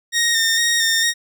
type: tone with vibrato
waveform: 15% pulse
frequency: 1845 Hz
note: A#6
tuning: 18 cents flat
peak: -9 dBFS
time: 0.12-1.14 s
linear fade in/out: 50 ms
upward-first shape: square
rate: 2.2 Hz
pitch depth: 22 cents each way
effects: none